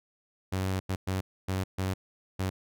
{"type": "tone bursts at uneven times", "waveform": "sawtooth", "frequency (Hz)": 94.5, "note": "F#2", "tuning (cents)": 37, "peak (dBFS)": -24, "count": 6, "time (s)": [[0.52, 0.8], [0.89, 0.96], [1.07, 1.21], [1.48, 1.64], [1.78, 1.94], [2.39, 2.5]], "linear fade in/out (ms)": 10, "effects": []}